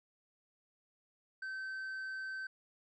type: tone with tanh clipping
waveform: triangle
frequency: 1543 Hz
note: G6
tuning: 28 cents flat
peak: -40 dBFS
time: 1.42-2.47 s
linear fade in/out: 5 ms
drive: 8 dB
effects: none